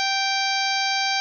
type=harmonic tone with a mistuned harmonic; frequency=781 Hz; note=G5; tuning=7 cents flat; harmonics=1 / 2 / 3 / 4 / 5 / 6 / 7 / 8; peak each=-25 / -29 / -27 / -31 / -31 / -28 / -33 / -35 dBFS; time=0-1.2 s; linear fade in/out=0 ms; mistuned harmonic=4; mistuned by=+33 cents; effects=none